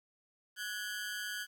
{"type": "ring-modulated tone", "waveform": "sawtooth", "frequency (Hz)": 1568, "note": "G6", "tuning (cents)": 0, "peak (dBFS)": -31, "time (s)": [0.56, 1.47], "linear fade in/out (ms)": 50, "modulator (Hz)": 102, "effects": ["11-bit"]}